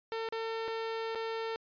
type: tone with dropouts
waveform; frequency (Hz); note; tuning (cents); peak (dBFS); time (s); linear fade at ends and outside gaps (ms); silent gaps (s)
sawtooth; 450; A4; +39; -30; 0.12-1.56; 0; 0.288-0.324 / 0.679-0.683 / 1.149-1.156
effects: resampled to 11025 Hz